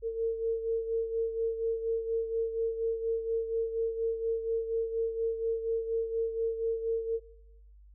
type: beating tone pair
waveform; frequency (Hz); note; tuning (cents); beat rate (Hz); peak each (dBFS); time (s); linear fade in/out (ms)
sine; 453.7 / 457.9; A#4 / A#4; -47 / -31; 4.2; -29 / -35; 0.02-7.2; 50
effects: noise-tail reverb RT60 0.9 s tail -18 dB re dry + added 50 Hz sine -52 dBFS peak until 7.94 s

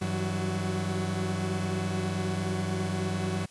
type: tone cluster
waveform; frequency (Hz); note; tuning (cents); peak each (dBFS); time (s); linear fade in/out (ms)
40% pulse; 97.3 / 162.1 / 185.3 / 374.5; G2 / E3 / F#3 / F#4; -12 / -29 / +3 / +21; -32 / -34 / -31 / -37; 0.01-3.46; 10
effects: white hiss -56 dBFS RMS until 3.5 s + resampled to 24000 Hz

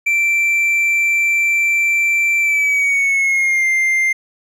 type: tone with pitch glide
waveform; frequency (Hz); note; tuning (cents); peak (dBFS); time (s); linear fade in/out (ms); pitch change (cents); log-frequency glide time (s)
triangle; 2344 to 2100; D7 to C7; -4 to +6; -11; 0.06-4.13; 10; -190; 2.4-3.66
effects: none

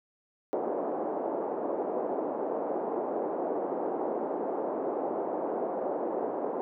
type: band-pass noise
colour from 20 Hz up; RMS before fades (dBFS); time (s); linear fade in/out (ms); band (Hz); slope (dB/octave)
pink; -32; 0.53-6.61; 0; 320 to 790; 24
effects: none

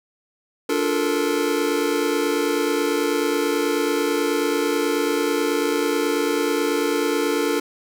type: chord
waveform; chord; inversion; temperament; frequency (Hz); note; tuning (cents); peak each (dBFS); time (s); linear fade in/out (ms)
square; Bb major seventh; first; just; 291.4 / 349.6 / 437 / 466.2; D4 / F4 / A4 / Bb4; -13 / +2 / -12 / 0; -25 / -27 / -25 / -26; 0.69-7.6; 5
effects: none

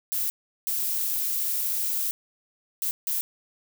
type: noise bursts at uneven times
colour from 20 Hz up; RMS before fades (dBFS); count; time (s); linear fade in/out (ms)
violet; -27; 4; 0.12-0.3 / 0.67-2.11 / 2.82-2.91 / 3.07-3.21; 0
effects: none

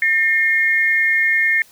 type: tone pair together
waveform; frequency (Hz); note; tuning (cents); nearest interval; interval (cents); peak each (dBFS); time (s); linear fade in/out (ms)
sine; 1810.9 / 2140; A6 / C7; +49 / +38; minor third; 289; -16; 0.02-1.62; 2
effects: white hiss -49 dBFS RMS until 1.71 s

